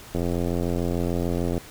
click train, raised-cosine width 2 ms, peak -13 dBFS, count 125, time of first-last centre 0.15-1.579 s, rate 86.8 Hz, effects pink hiss -44 dBFS RMS until 1.7 s

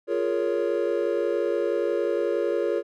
triangle chord, Bb minor seventh, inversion second, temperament equal with one note detuned, 349.2 / 415.3 / 466.2 / 557.6 Hz, F4 / Ab4 / Bb4 / Db5, 0 / 0 / 0 / +10 cents, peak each -26 dBFS, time 0.07-2.83 s, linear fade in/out 50 ms, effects none

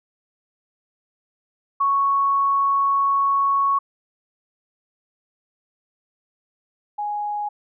sine tone pair in turn, 1108.7 / 830.6 Hz, C#6 / G#5, 0 / 0 cents, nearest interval perfect fourth, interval 500 cents, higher first, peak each -16 / -23 dBFS, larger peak first, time 1.8-3.79 / 6.98-7.49 s, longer first, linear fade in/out 10 ms, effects none

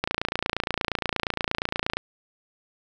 click train, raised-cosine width 0.3 ms, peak -8 dBFS, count 56, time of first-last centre 0.04-1.97 s, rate 28.5 Hz, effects none

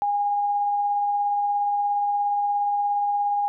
sine tone with tremolo, 817 Hz, G#5, 29 cents flat, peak -19 dBFS, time 0.02-3.48 s, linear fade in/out 0 ms, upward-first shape triangle, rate 17 Hz, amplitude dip 25%, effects none

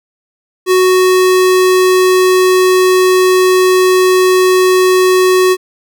square tone, 370 Hz, F#4, in tune, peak -7 dBFS, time 0.66-5.57 s, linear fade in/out 50 ms, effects none

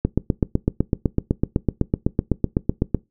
click train, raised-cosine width 3 ms, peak -4 dBFS, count 24, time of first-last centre 0.05-2.947 s, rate 7.94 Hz, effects noise-tail reverb RT60 0.2 s tail -21 dB re dry

